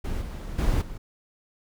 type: noise with level steps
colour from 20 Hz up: brown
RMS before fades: -29 / -34 / -23 / -37 dBFS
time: 0.04-0.98 s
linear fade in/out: 10 ms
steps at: 0.21 / 0.58 / 0.81 s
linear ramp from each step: 10 ms
effects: none